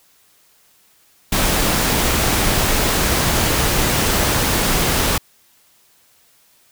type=noise; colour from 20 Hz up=pink; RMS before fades=-17 dBFS; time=1.32-5.18 s; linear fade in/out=5 ms; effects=white hiss -55 dBFS RMS until 6.71 s